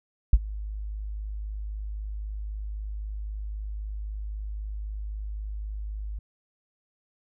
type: tone with ADSR envelope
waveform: sine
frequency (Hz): 51.91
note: G#1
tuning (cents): 0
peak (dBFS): -9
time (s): 0.33-6.19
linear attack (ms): 4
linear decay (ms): 40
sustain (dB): -22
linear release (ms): 4
effects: none